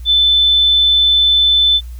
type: tone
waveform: sine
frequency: 3520 Hz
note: A7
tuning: in tune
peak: -8 dBFS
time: 0.05-1.81 s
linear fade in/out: 50 ms
effects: added 60 Hz sine -26 dBFS peak until 1.99 s + white hiss -49 dBFS RMS until 1.99 s